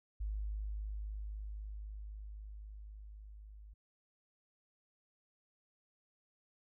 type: tone with level ramp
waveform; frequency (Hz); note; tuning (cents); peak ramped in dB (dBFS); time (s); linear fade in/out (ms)
sine; 51.91; G#1; 0; -35 to -51; 0.2-3.74; 10
effects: none